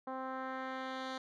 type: tone with low-pass filter sweep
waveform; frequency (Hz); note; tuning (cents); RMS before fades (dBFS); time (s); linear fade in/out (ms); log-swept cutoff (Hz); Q
10% pulse; 261.6; C4; 0; -41; 0.07-1.18; 5; 970 to 4500; 1.3
effects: none